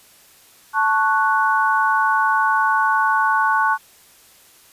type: chord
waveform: sine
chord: F# minor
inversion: first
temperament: equal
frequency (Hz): 880 / 1108.7 / 1480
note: A5 / C#6 / F#6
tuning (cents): 0 / 0 / 0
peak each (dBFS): -19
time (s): 0.73-3.78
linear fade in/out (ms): 50
effects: white hiss -50 dBFS RMS until 4.72 s + resampled to 32000 Hz